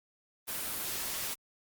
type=noise; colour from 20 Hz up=white; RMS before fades=-36 dBFS; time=0.47-1.35 s; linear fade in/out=20 ms; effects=Opus 32 kbps